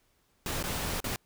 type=noise with dropouts; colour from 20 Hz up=pink; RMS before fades=-33 dBFS; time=0.46-1.16 s; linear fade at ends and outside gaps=1 ms; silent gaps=0.627-0.639 / 1.003-1.042 s; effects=pink hiss -70 dBFS RMS until 1.25 s

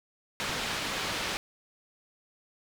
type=low-pass noise; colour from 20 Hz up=white; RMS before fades=-33 dBFS; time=0.4-1.37 s; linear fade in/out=0 ms; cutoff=3700 Hz; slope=12 dB/octave
type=click; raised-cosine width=5 ms; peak=-30 dBFS; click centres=0.495 s
effects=none

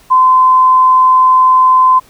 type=tone; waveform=sine; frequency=1028 Hz; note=C6; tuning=31 cents flat; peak=-4 dBFS; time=0.1-2 s; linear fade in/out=20 ms; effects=pink hiss -45 dBFS RMS until 2.09 s

